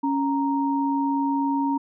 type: tone pair together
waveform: sine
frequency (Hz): 277.1 / 932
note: C#4 / A#5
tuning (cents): -1 / -1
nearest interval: octave + major sixth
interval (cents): 2100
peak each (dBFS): -22 / -25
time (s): 0.03-1.78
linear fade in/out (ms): 10
effects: none